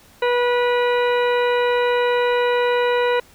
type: harmonic tone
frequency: 487.4 Hz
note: B4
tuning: 23 cents flat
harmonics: 1 / 2 / 3 / 4 / 5 / 6 / 8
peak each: -17 / -23 / -27 / -29 / -31 / -33 / -35 dBFS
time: 0.22-3.2 s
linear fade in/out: 5 ms
effects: pink hiss -50 dBFS RMS until 3.34 s